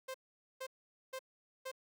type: tone bursts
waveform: sawtooth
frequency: 523.3 Hz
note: C5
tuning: in tune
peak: -37 dBFS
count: 4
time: 0.08-1.716 s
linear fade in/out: 10 ms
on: 64 ms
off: 460 ms
effects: none